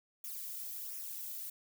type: noise with flanger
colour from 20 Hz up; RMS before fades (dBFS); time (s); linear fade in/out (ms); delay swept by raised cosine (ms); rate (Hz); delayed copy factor
violet; -43; 0.24-1.5; 5; 0.23 to 1.83; 1.4; -0.6
effects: none